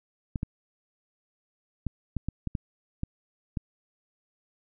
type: clicks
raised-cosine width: 5 ms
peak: -17 dBFS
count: 9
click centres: 0.358 / 0.431 / 1.867 / 2.167 / 2.286 / 2.473 / 2.552 / 3.034 / 3.572 s
effects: none